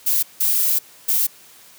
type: noise bursts at uneven times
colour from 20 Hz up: violet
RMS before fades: -18 dBFS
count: 3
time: 0.06-0.23 / 0.4-0.79 / 1.08-1.27 s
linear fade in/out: 10 ms
effects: white hiss -47 dBFS RMS until 1.78 s + high-pass 100 Hz 12 dB/octave